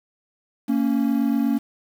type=tone pair together; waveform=triangle; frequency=229.7 / 277.9 Hz; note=A#3 / C#4; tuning=-25 / +4 cents; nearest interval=minor third; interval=329 cents; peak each=-19 dBFS; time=0.68-1.59 s; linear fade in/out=20 ms; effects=7-bit